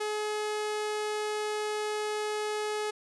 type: tone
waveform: sawtooth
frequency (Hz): 423.7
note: G#4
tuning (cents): +35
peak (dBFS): -26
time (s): 0-2.91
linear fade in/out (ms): 10
effects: resampled to 24000 Hz